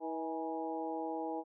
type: harmonic tone with a mistuned harmonic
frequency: 160.8 Hz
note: E3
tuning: 43 cents flat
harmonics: 2 / 3 / 4 / 5 / 6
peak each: -40 / -42 / -44 / -40 / -50 dBFS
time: 0-1.44 s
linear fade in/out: 50 ms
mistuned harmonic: 5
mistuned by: +46 cents
effects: none